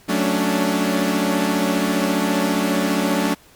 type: chord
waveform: sawtooth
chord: D major seventh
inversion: first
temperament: equal with one note detuned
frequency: 185 / 220 / 278.9 / 293.7 Hz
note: F#3 / A3 / C#4 / D4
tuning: 0 / 0 / +11 / 0 cents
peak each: -19 dBFS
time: 0.08-3.35 s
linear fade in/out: 20 ms
effects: pink hiss -50 dBFS RMS until 3.55 s + MP3 96 kbps